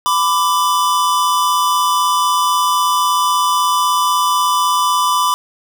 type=tone pair together; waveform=square; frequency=998.5 / 1174.7 Hz; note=B5 / D6; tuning=+19 / 0 cents; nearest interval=minor third; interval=281 cents; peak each=-16 dBFS; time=0.06-5.34 s; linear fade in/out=0 ms; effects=none